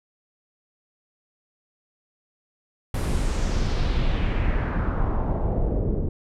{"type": "noise with low-pass filter sweep", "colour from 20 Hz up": "brown", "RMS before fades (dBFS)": -23, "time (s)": [2.94, 6.09], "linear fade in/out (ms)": 5, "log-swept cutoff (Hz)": [12000, 360], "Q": 2, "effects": []}